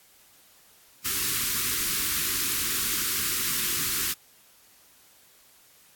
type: band-stop noise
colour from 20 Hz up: white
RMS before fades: -27 dBFS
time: 1.04-4.14 s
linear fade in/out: 20 ms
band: 410 to 1100 Hz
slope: 48 dB/octave
effects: white hiss -57 dBFS RMS until 5.95 s + AAC 64 kbps